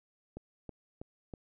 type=click train; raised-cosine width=2 ms; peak=-29 dBFS; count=4; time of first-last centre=0.37-1.338 s; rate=3.1 Hz; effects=none